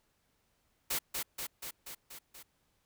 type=noise with echo; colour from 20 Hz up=white; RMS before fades=-33 dBFS; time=0.9-0.99 s; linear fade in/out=10 ms; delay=240 ms; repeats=6; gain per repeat=-3 dB; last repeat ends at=2.43 s; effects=pink hiss -75 dBFS RMS until 2.85 s